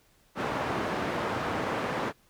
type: band-pass noise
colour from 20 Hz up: white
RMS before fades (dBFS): -31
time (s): 0.35-2.13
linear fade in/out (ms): 50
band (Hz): 100 to 1100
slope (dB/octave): 12
effects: pink hiss -64 dBFS RMS until 2.29 s